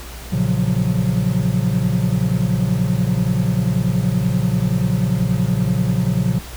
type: chord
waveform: triangle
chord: Gb major seventh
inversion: first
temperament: equal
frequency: 116.54 / 138.59 / 174.61 / 185 Hz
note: Bb2 / Db3 / F3 / Gb3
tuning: 0 / 0 / 0 / 0 cents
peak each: -19 dBFS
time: 0.32-6.39 s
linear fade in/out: 10 ms
effects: added 60 Hz sine -34 dBFS peak until 6.56 s + pink hiss -36 dBFS RMS until 6.56 s